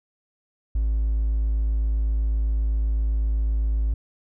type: tone with hard clipping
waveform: triangle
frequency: 53.9 Hz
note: A1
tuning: 35 cents flat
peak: -20 dBFS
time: 0.75-3.94 s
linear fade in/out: 5 ms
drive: 4 dB
effects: none